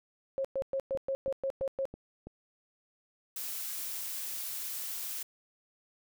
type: tone bursts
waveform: sine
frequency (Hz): 540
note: C#5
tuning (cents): -45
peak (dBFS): -29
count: 9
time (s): 0.38-1.854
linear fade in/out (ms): 0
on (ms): 66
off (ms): 110
type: click train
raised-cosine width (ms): 2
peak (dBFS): -31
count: 6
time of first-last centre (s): 0.62-2.27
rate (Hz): 3.03
type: noise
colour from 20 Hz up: blue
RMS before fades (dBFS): -38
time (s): 3.36-5.23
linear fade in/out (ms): 5
effects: none